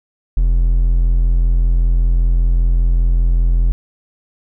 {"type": "tone", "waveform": "triangle", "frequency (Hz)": 42.57, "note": "F1", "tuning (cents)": -44, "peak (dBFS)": -8, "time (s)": [0.37, 3.72], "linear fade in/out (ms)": 0, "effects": []}